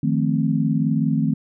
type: chord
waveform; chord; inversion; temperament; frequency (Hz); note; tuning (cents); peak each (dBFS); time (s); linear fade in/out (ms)
sine; F dominant seventh; third; equal; 155.56 / 174.61 / 220 / 261.6; Eb3 / F3 / A3 / C4; 0 / 0 / 0 / 0; -21 / -26 / -22 / -23; 0.03-1.34; 5
effects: none